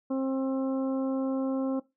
harmonic tone, 265.8 Hz, C4, 27 cents sharp, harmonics 1 / 2 / 3 / 4 / 5, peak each -27 / -33 / -44 / -44 / -48 dBFS, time 0.1-1.8 s, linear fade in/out 10 ms, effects noise-tail reverb RT60 0.2 s tail -18 dB re dry

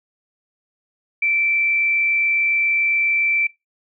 sine tone with frequency modulation, 2335 Hz, D7, 11 cents flat, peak -16 dBFS, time 1.22-3.47 s, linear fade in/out 5 ms, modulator 67.2 Hz, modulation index 0.45, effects noise-tail reverb RT60 0.2 s tail -21 dB re dry

